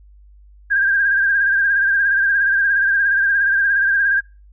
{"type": "tone with vibrato", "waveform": "sine", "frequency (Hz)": 1600, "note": "G6", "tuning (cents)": 35, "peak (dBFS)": -13, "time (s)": [0.7, 4.21], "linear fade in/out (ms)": 20, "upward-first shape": "sine", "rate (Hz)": 17, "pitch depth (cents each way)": 50, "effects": ["noise-tail reverb RT60 0.3 s tail -26 dB re dry", "added 50 Hz sine -43 dBFS peak until 4.52 s"]}